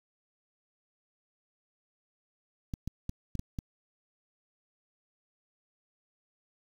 clicks, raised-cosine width 5 ms, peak -22 dBFS, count 6, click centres 2.738 / 2.876 / 3.094 / 3.353 / 3.394 / 3.588 s, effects 8-bit

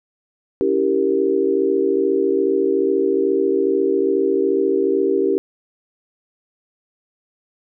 sine chord, C# diminished seventh, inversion none, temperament equal with one note detuned, 281.9 / 329.6 / 392 / 466.2 Hz, C#4 / E4 / G4 / Bb4, +29 / 0 / 0 / 0 cents, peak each -23 / -23 / -17 / -22 dBFS, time 0.61-5.38 s, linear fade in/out 0 ms, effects none

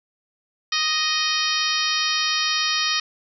harmonic tone, 622.3 Hz, D#5, in tune, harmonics 2 / 3 / 4 / 5 / 6 / 7 / 8 / 9, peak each -28 / -28 / -28 / -28 / -28 / -28 / -28 / -28 dBFS, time 0.72-3 s, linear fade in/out 5 ms, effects none

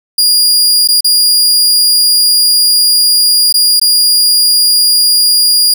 sawtooth tone with dropouts, 4842 Hz, D#8, 48 cents flat, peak -3 dBFS, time 0.18-5.74 s, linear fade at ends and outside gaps 5 ms, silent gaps 0.876-0.886 / 1.008-1.044 / 3.526-3.54 / 3.798-3.814 s, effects 7-bit

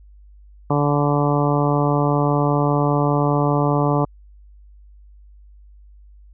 harmonic tone, 145.1 Hz, D3, 21 cents flat, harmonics 1 / 2 / 3 / 4 / 5 / 6 / 7 / 8, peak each -19 / -22 / -24 / -25 / -26 / -27 / -27 / -28 dBFS, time 0.7-4.05 s, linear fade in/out 5 ms, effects added 50 Hz sine -43 dBFS peak until 6.33 s

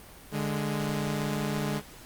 sawtooth tone pair together, 147.1 / 207.7 Hz, D3 / G#3, +3 / 0 cents, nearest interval tritone, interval 597 cents, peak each -27 dBFS, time 0.31-1.82 s, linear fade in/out 50 ms, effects pink hiss -49 dBFS RMS until 2.05 s + Opus 32 kbps

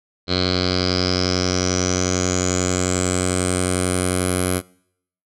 10% pulse tone with low-pass filter sweep, 91.2 Hz, F#2, 24 cents flat, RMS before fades -20 dBFS, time 0.27-4.62 s, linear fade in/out 50 ms, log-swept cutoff 4200 to 11000 Hz, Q 9.5, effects noise-tail reverb RT60 0.7 s tail -24 dB re dry

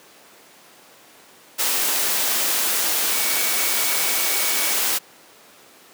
sine tone in noise, 2254 Hz, C#7, 28 cents sharp, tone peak -31 dBFS, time 3.12-4.74 s, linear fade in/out 20 ms, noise white, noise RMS -21 dBFS, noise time 1.58-4.99 s, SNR -13 dB, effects pink hiss -48 dBFS RMS until 5.93 s + high-pass 300 Hz 12 dB/octave

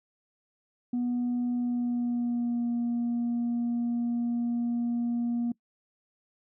sine tone with pitch glide, 243.9 to 237.5 Hz, B3 to A#3, -21 to +33 cents, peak -24 dBFS, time 0.93-5.52 s, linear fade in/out 5 ms, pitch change -46 cents, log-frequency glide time 1.54-2.69 s, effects noise-tail reverb RT60 0.1 s tail -23 dB re dry + tanh soft clip ceiling -24 dBFS

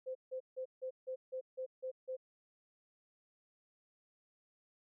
sine tone bursts, 517 Hz, C5, 21 cents flat, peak -38 dBFS, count 9, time 0.06-2.168 s, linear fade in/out 20 ms, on 92 ms, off 160 ms, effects none

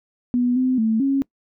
sine tone with pitch steps, 245.5 / 256.6 / 221.7 / 273.5 Hz, B3 / C4 / A3 / C#4, -10 / -34 / +13 / -23 cents, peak -16 dBFS, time 0.34-1.22 s, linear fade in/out 0 ms, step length 220 ms, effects noise-tail reverb RT60 0.1 s tail -23 dB re dry

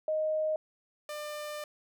sine / sawtooth tone pair in turn, 622.3 / 597.7 Hz, D#5 / D5, 0 / +30 cents, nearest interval minor second, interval 70 cents, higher first, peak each -27 / -33 dBFS, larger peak first, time 0.08-0.56 / 1.09-1.64 s, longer second, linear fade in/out 2 ms, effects none

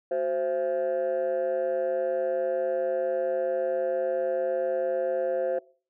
sine tone with amplitude modulation, 523.3 Hz, C5, in tune, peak -18 dBFS, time 0.11-5.59 s, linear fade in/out 5 ms, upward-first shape sine, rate 151 Hz, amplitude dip 100%, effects noise-tail reverb RT60 0.4 s tail -23 dB re dry + tanh soft clip ceiling -20 dBFS

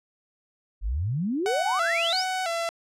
sine exponential sweep, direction up, 43.65 to 5970 Hz, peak -24 dBFS, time 0.81-2.25 s, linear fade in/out 50 ms
sawtooth tone with vibrato, 709 Hz, F5, 26 cents sharp, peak -22 dBFS, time 1.46-2.69 s, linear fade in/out 0 ms, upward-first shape square, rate 1.5 Hz, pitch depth 91 cents each way
effects low-pass 9000 Hz 12 dB/octave

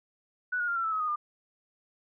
sine tone with pitch steps, 1480 / 1437 / 1395.3 / 1354.8 / 1315.5 / 1277.3 / 1240.2 / 1204.2 Hz, F#6 / F6 / F6 / E6 / E6 / D#6 / D#6 / D6, 0 / +49 / -2 / +47 / -4 / +45 / -6 / +43 cents, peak -27 dBFS, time 0.52-1.16 s, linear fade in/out 10 ms, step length 80 ms, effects none

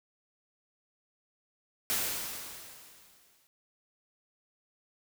white noise with exponential decay, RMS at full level -29 dBFS, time 1.9-3.47 s, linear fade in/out 0 ms, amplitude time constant 340 ms, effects none

